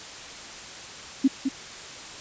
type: tone with echo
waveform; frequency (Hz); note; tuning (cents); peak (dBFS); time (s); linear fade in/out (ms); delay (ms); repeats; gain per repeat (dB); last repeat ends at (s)
sine; 268.9; C4; +47; -14; 1.24-1.28; 10; 210; 1; -7; 1.49
effects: white hiss -40 dBFS RMS until 2.2 s + resampled to 16000 Hz